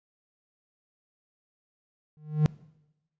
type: tone with exponential growth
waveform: triangle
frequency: 152.3 Hz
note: D#3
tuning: 37 cents flat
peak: -13 dBFS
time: 2.17-2.46 s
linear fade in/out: 0 ms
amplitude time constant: 62 ms
effects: noise-tail reverb RT60 0.9 s tail -21 dB re dry + resampled to 16000 Hz